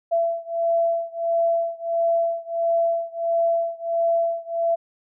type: beating tone pair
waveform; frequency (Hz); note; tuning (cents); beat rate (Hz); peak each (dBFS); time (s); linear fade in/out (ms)
sine; 671 / 672.5; E5 / E5; +31 / +34; 1.5; -22 / -23; 0.11-4.76; 20
effects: none